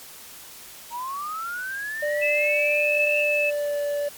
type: linear sweep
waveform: sine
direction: up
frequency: 920 to 2794 Hz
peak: -28 dBFS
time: 0.9-3.25 s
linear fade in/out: 50 ms
type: tone with pitch glide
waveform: triangle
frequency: 591 to 579.2 Hz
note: D5 to D5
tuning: +11 to -24 cents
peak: -21 dBFS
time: 2.02-4.09 s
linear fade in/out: 10 ms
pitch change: -35 cents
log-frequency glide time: 3.31-3.81 s
type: tone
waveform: sine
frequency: 2613 Hz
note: E7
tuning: 16 cents flat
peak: -21 dBFS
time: 2.21-3.51 s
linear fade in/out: 20 ms
effects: white hiss -43 dBFS RMS until 4.17 s + MP3 96 kbps